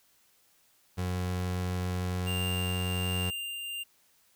30% pulse tone, 90.7 Hz, F#2, 34 cents flat, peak -27 dBFS, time 0.97-3.31 s, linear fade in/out 20 ms
square tone with tremolo, 2794 Hz, F7, in tune, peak -33 dBFS, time 2.26-3.84 s, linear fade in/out 20 ms, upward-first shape triangle, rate 1.3 Hz, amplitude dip 35%
effects white hiss -66 dBFS RMS until 4.35 s

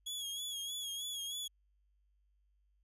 sawtooth tone with vibrato, 3337 Hz, G#7, 8 cents sharp, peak -36 dBFS, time 0.06-1.48 s, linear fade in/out 10 ms, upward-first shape sine, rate 3.2 Hz, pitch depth 54 cents each way, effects added 50 Hz sine -70 dBFS peak until 2.83 s + resampled to 32000 Hz

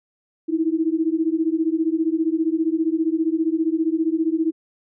sine beating tone pair, 315.1 / 330.1 Hz, D#4 / E4, +22 / +2 cents, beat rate 15 Hz, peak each -21 dBFS, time 0.48-4.52 s, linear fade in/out 20 ms, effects none

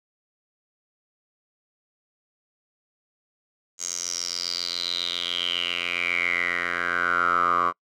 10% pulse tone with band-pass filter sweep, 87.31 Hz, F2, in tune, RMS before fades -26 dBFS, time 3.78-7.73 s, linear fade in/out 50 ms, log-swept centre 6700 to 1100 Hz, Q 8.2, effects noise-tail reverb RT60 0.1 s tail -26 dB re dry

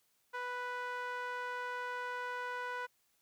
sawtooth tone with band-pass filter, 493.9 Hz, B4, in tune, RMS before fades -40 dBFS, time 0.33-2.87 s, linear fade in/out 20 ms, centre 1300 Hz, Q 2.2, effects white hiss -75 dBFS RMS until 3.21 s

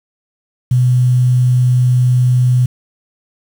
sine tone with quantisation, 125.1 Hz, B2, 23 cents sharp, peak -8 dBFS, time 0.71-2.66 s, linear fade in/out 5 ms, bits 6, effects none

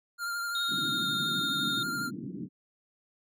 square tone with vibrato, 1396.9 Hz, F6, in tune, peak -32 dBFS, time 0.18-2.11 s, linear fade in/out 50 ms, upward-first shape triangle, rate 12 Hz, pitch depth 29 cents each way
sine tone with pitch glide, 3729 to 3680 Hz, A#7 to A#7, 0 to -23 cents, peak -30 dBFS, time 0.55-1.83 s, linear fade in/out 2 ms, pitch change -23 cents, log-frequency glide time 0.69-1.09 s
white band-pass noise, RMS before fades -38 dBFS, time 0.68-2.49 s, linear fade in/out 50 ms, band 130 to 320 Hz, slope 48 dB/octave
effects none

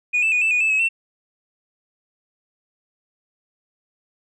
sine tone with pitch steps, 2460 / 2640 / 2467 / 2642 / 2464 / 2625 / 2564 / 2695 Hz, D#7 / E7 / D#7 / E7 / D#7 / E7 / E7 / E7, -20 / +2 / -15 / +3 / -17 / -8 / -49 / +38 cents, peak -14 dBFS, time 0.13-0.89 s, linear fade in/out 20 ms, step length 95 ms, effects tanh soft clip ceiling -14 dBFS

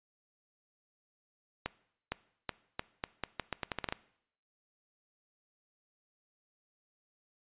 accelerating click train, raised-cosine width 0.3 ms, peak -17 dBFS, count 14, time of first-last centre 1.66-3.925 s, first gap 460 ms, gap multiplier 0.81, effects noise-tail reverb RT60 0.7 s tail -20 dB re dry + resampled to 8000 Hz

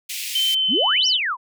pink high-pass noise, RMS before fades -29 dBFS, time 0.09-0.55 s, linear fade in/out 10 ms, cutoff 2200 Hz, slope 48 dB/octave
sine tone with pitch glide, 3087 to 3022 Hz, G7 to F#7, -27 to +36 cents, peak -17 dBFS, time 0.35-1.17 s, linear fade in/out 5 ms, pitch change -37 cents, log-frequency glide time 0.53-0.85 s
sine exponential two-way sweep, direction up then down, 168.9 to 5920 to 921 Hz, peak -20 dBFS, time 0.68-1.37 s, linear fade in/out 50 ms, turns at 1.07 s
effects none

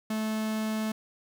45% pulse tone, 217.8 Hz, A3, 17 cents flat, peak -28 dBFS, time 0.1-0.92 s, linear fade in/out 5 ms, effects none

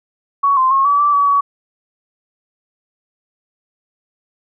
sine tone with pitch steps, 1119 / 1041 / 1085 / 1145 / 1165 / 1139 / 1131 Hz, C#6 / C6 / C#6 / D6 / D6 / C#6 / C#6, +16 / -9 / -37 / -44 / -14 / +47 / +34 cents, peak -10 dBFS, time 0.43-1.41 s, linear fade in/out 10 ms, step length 140 ms, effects none

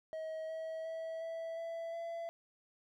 triangle tone with pitch steps, 636 / 643 / 650.1 / 657.3 / 664.5 / 671.9 Hz, D#5 / E5 / E5 / E5 / E5 / E5, +38 / -43 / -24 / -5 / +14 / +33 cents, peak -37 dBFS, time 0.13-2.29 s, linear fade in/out 0 ms, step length 360 ms, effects none

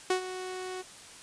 sawtooth tone with ADSR envelope, 370 Hz, F#4, in tune, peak -19 dBFS, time 0.1-0.83 s, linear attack 4 ms, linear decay 100 ms, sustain -13 dB, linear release 25 ms, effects white hiss -49 dBFS RMS until 1.22 s + resampled to 22050 Hz

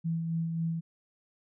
sine tone with tremolo, 164.81 Hz, E3, in tune, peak -27 dBFS, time 0.04-0.81 s, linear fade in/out 20 ms, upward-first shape sine, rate 3.7 Hz, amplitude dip 35%, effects none

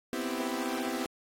sawtooth chord, C major seventh, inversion third, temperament equal, 246.9 / 261.6 / 329.6 / 392 Hz, B3 / C4 / E4 / G4, 0 / 0 / 0 / 0 cents, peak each -33 / -32 / -33 / -35 dBFS, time 0.13-1.06 s, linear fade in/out 0 ms, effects AAC 48 kbps

